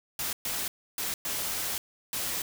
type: noise bursts at uneven times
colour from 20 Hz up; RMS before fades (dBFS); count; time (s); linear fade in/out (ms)
white; -32; 5; 0.19-0.33 / 0.45-0.68 / 0.98-1.14 / 1.25-1.78 / 2.13-2.42; 2
effects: none